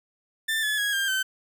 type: tone with pitch steps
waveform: 30% pulse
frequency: 1780 / 1716.4 / 1655.1 / 1595.9 / 1538.9 Hz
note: A6 / A6 / G#6 / G6 / G6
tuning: +20 / -43 / -6 / +31 / -32 cents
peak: -21 dBFS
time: 0.48-1.23 s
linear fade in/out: 10 ms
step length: 150 ms
effects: none